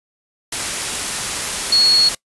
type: tone in noise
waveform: sine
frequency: 4339 Hz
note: C#8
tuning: 38 cents flat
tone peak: -10 dBFS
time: 1.72-2.09 s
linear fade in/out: 5 ms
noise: white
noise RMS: -22 dBFS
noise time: 0.52-2.15 s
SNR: +9 dB
effects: noise-tail reverb RT60 0.1 s tail -22 dB re dry + resampled to 24000 Hz